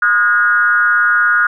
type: tone with frequency modulation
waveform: sine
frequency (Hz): 1442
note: F#6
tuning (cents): -45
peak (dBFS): -9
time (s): 0.02-1.47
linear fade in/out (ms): 5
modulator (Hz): 201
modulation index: 0.82
effects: none